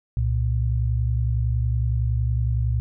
sine tone pair together, 65.71 / 116.54 Hz, C2 / A#2, +8 / 0 cents, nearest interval minor seventh, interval 992 cents, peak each -22 dBFS, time 0.17-2.8 s, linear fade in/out 0 ms, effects none

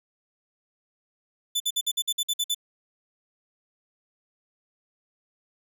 sawtooth tone bursts, 3503 Hz, A7, 8 cents flat, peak -20 dBFS, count 10, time 1.55-2.547 s, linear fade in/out 10 ms, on 52 ms, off 53 ms, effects none

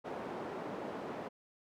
white band-pass noise, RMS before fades -42 dBFS, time 0.04-1.29 s, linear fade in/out 20 ms, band 210 to 640 Hz, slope 12 dB/octave, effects none

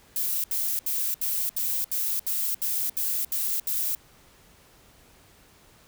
violet noise bursts, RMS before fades -27 dBFS, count 11, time 0.16-3.95 s, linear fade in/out 2 ms, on 280 ms, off 71 ms, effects pink hiss -56 dBFS RMS until 5.87 s

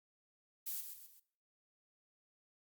violet noise with echo, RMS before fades -41 dBFS, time 0.66-0.81 s, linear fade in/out 10 ms, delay 130 ms, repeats 3, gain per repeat -7 dB, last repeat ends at 1.2 s, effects noise-tail reverb RT60 0.5 s tail -18 dB re dry + Opus 48 kbps

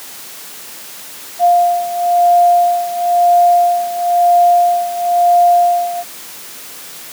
sine beating tone pair, 701 / 701.99 Hz, F5 / F5, +6 / +9 cents, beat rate 0.99 Hz, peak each -10 / -14 dBFS, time 1.39-6.04 s, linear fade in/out 50 ms, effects white hiss -32 dBFS RMS until 7.12 s + high-pass 150 Hz 12 dB/octave

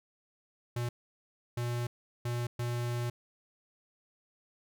square tone bursts at uneven times, 120.3 Hz, B2, 45 cents flat, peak -32 dBFS, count 4, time 0.76-0.89 / 1.57-1.87 / 2.25-2.47 / 2.59-3.1 s, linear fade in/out 5 ms, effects none

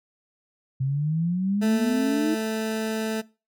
sine exponential sweep, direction up, 130.3 to 319.7 Hz, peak -21 dBFS, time 0.8-2.35 s, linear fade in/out 10 ms
20% pulse tone, 220 Hz, A3, in tune, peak -20 dBFS, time 1.61-3.22 s, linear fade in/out 20 ms
effects noise-tail reverb RT60 0.3 s tail -21 dB re dry + MP3 96 kbps

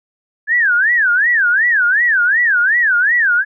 sine tone with vibrato, 1661.2 Hz, G#6, in tune, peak -10 dBFS, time 0.47-3.45 s, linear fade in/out 50 ms, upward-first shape sine, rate 2.7 Hz, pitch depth 280 cents each way, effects none

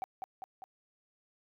sine tone with echo, 762 Hz, G5, 49 cents flat, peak -32 dBFS, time 0.02-0.04 s, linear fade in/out 0 ms, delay 200 ms, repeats 3, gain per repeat -4 dB, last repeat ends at 0.64 s, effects tanh soft clip ceiling -32 dBFS

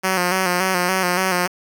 5% pulse tone with vibrato, 183.3 Hz, F#3, 16 cents flat, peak -6 dBFS, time 0.03-1.48 s, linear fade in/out 20 ms, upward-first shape square, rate 3.5 Hz, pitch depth 48 cents each way, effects 8-bit

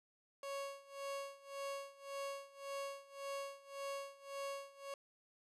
30% pulse tone with tremolo, 554.4 Hz, C#5, in tune, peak -38 dBFS, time 0.43-4.94 s, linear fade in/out 2 ms, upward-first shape sine, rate 1.8 Hz, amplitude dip 90%, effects low-pass 11000 Hz 12 dB/octave

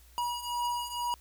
square beating tone pair, 962 / 964.1 Hz, B5 / B5, -46 / -42 cents, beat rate 2.1 Hz, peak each -37 / -33 dBFS, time 0.18-1.14 s, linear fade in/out 0 ms, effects added 60 Hz sine -55 dBFS peak until 1.2 s + white hiss -61 dBFS RMS until 1.2 s

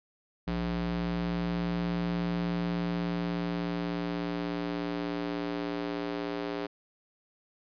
square tone with high-pass filter sweep, 58.27 Hz, A#1, in tune, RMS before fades -32 dBFS, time 0.47-6.67 s, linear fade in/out 10 ms, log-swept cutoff 120 to 350 Hz, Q 1.9, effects resampled to 11025 Hz

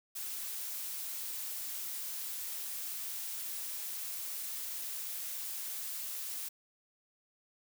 blue noise, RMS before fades -40 dBFS, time 0.15-6.49 s, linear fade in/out 10 ms, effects none

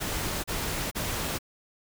pink noise bursts, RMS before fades -31 dBFS, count 3, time 0-1.388 s, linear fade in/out 20 ms, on 440 ms, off 34 ms, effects none

